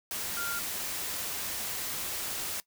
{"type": "tone in noise", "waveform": "sine", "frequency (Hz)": 1396.9, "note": "F6", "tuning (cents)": 0, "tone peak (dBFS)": -34, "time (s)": [0.37, 0.59], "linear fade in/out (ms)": 0, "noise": "white", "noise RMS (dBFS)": -35, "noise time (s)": [0.11, 2.6], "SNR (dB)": -2, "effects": ["noise-tail reverb RT60 0.1 s tail -19 dB re dry"]}